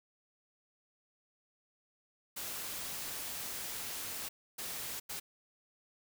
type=noise bursts at uneven times; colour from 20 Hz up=white; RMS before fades=-41 dBFS; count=3; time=2.36-4.29 / 4.58-5 / 5.09-5.2 s; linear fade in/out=10 ms; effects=none